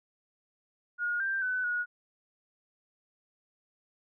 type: tone with pitch steps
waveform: sine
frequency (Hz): 1435 / 1577 / 1505 / 1452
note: F6 / G6 / F#6 / F#6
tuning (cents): +47 / +10 / +29 / -33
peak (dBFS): -28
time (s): 0.98-1.86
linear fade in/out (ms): 50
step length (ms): 220
effects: none